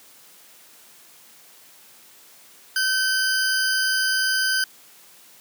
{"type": "tone pair together", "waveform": "40% pulse", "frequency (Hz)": [1537, 4895], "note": ["G6", "D#8"], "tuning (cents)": [-35, -29], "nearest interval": "octave + minor sixth", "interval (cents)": 2006, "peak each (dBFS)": [-20, -24], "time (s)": [2.76, 4.64], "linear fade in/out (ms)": 2, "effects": ["white hiss -50 dBFS RMS until 5.4 s", "high-pass 150 Hz 12 dB/octave"]}